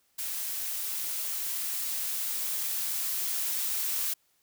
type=noise with level ramp; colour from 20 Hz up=blue; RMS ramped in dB=-34 to -30 dBFS; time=0.18-4.14 s; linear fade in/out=10 ms; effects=white hiss -70 dBFS RMS until 4.42 s

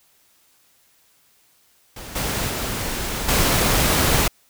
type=noise with level steps; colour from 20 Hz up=pink; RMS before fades=-36 / -24 / -26 / -18 dBFS; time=1.96-4.28 s; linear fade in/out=5 ms; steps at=2.15 / 2.49 / 3.28 s; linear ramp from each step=10 ms; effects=white hiss -59 dBFS RMS until 4.49 s

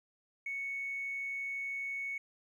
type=tone; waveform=triangle; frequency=2217 Hz; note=C#7; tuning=in tune; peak=-32 dBFS; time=0.46-2.18 s; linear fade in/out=5 ms; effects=tanh soft clip ceiling -33 dBFS

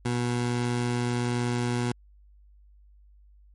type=tone; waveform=20% pulse; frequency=121.3 Hz; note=B2; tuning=31 cents flat; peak=-20 dBFS; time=0.05-1.92 s; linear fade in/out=5 ms; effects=added 50 Hz sine -52 dBFS peak until 3.54 s + MP3 48 kbps

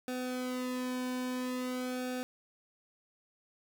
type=tone with flanger; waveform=sawtooth; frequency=252.4 Hz; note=B3; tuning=38 cents sharp; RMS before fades=-36 dBFS; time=0.08-2.23 s; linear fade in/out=0 ms; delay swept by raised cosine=0.97 to 1.51 ms; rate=0.48 Hz; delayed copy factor=-0.85; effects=none

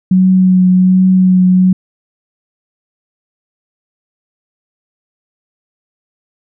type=tone with vibrato; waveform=sine; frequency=185 Hz; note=F#3; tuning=in tune; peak=-5 dBFS; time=0.11-1.73 s; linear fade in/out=5 ms; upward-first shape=triangle; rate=1.3 Hz; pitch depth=19 cents each way; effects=none

